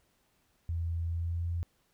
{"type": "tone with pitch glide", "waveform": "sine", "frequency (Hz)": [83.8, 85.51], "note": ["E2", "F2"], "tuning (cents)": [29, -36], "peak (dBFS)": -30, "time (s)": [0.69, 1.63], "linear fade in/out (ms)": 0, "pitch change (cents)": 35, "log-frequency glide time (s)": [1.06, 1.48], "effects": ["pink hiss -72 dBFS RMS until 1.93 s"]}